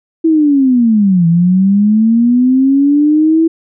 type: linear two-way sweep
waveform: sine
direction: down then up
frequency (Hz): 329.6 to 164.81 to 329.6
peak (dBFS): -6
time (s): 0.24-3.48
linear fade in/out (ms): 10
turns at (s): 1.27
effects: none